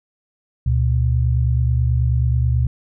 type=tone pair together; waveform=sine; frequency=71.5 / 120.79 Hz; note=D2 / B2; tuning=-46 / -38 cents; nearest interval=major sixth; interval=908 cents; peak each=-17 dBFS; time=0.66-2.67 s; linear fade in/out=5 ms; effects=none